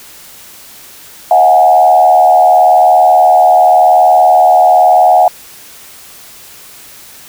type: tone with frequency modulation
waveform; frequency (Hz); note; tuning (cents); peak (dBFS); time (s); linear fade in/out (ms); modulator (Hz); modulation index
sine; 731; F#5; -21; -3; 1.31-5.28; 2; 80.9; 0.96
effects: white hiss -35 dBFS RMS until 7.28 s